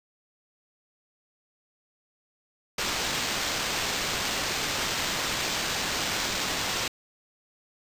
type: noise with sample-and-hold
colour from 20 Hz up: white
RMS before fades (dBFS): -29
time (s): 2.78-6.88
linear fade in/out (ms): 5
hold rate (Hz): 11025
effects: resampled to 32000 Hz